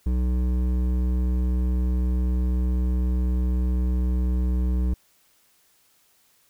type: tone with hard clipping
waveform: sine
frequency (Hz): 62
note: B1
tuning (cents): +7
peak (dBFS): -22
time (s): 0.06-4.94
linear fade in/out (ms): 5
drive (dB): 11
effects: white hiss -62 dBFS RMS until 6.49 s